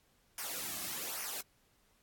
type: noise with flanger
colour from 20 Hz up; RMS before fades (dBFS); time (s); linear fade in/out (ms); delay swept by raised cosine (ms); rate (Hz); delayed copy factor
white; -40; 0.38-1.41; 2; 0.25 to 2.15; 1.2; -0.7
effects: pink hiss -71 dBFS RMS until 2.02 s + AAC 64 kbps